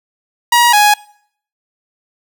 sawtooth tone pair in turn, 955 / 832.6 Hz, A#5 / G#5, +42 / +4 cents, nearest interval major second, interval 238 cents, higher first, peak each -3 dBFS, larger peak neither, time 0.52-0.73 / 0.73-0.94 s, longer neither, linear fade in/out 5 ms, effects noise-tail reverb RT60 0.6 s tail -23 dB re dry

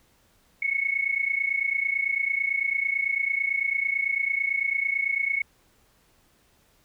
sine tone pair together, 2188 / 2217 Hz, C#7 / C#7, -23 / 0 cents, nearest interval unison, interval 23 cents, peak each -26 dBFS, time 0.62-5.42 s, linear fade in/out 5 ms, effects pink hiss -63 dBFS RMS until 6.84 s

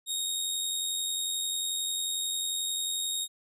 20% pulse tone with amplitude modulation, 3737 Hz, A#7, 4 cents sharp, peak -22 dBFS, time 0.06-3.28 s, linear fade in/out 50 ms, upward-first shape sine, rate 91.2 Hz, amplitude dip 35%, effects none

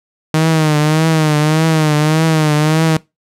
sawtooth tone with vibrato, 155.56 Hz, D#3, in tune, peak -6 dBFS, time 0.34-2.97 s, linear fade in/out 2 ms, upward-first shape triangle, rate 1.7 Hz, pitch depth 78 cents each way, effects noise-tail reverb RT60 0.2 s tail -21 dB re dry + low-pass 11000 Hz 12 dB/octave

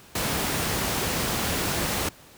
pink noise, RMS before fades -26 dBFS, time 0.15-2.09 s, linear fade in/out 5 ms, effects pink hiss -50 dBFS RMS until 2.37 s + high-pass 60 Hz 12 dB/octave

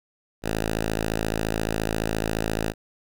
5% pulse tone, 54.4 Hz, A1, 19 cents flat, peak -13 dBFS, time 0.42-2.74 s, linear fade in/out 50 ms, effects none

